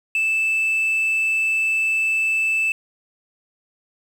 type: tone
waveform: sine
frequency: 2635 Hz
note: E7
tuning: 1 cent flat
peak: -15 dBFS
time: 0.15-2.72 s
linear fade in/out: 2 ms
effects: tanh soft clip ceiling -16 dBFS + 7-bit